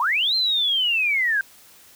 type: linear two-way sweep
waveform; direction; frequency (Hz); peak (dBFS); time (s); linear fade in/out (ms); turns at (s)
sine; up then down; 880 to 4186 to 1557; -18; 0-1.41; 2; 0.35
effects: white hiss -50 dBFS RMS until 1.95 s